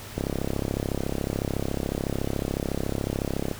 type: click train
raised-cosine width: 2 ms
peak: -13 dBFS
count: 114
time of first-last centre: 0.18-3.513 s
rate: 33.9 Hz
effects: added 103 Hz sine -43 dBFS peak until 3.59 s + pink hiss -41 dBFS RMS until 3.59 s